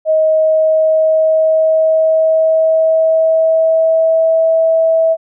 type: tone with pitch glide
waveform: sine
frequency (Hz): 630 to 650.3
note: D#5 to E5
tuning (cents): +21 to -24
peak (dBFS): -8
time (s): 0.05-5.17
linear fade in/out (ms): 50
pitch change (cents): +55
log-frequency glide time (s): 0.27-4.52
effects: none